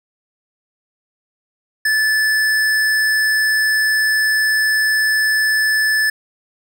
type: tone with hard clipping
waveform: sine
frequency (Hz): 1742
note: A6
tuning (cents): -18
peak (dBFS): -15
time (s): 1.85-6.1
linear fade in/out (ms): 5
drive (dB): 14
effects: none